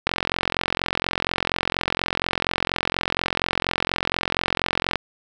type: click train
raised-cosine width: 0.3 ms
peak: -4 dBFS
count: 217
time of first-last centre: 0.07-4.957 s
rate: 44.2 Hz
effects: none